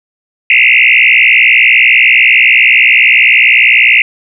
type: tone with frequency modulation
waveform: sine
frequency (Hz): 2404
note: D7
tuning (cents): +40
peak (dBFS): -3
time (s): 0.5-4.02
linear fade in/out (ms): 2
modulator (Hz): 60.2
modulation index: 6.4
effects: none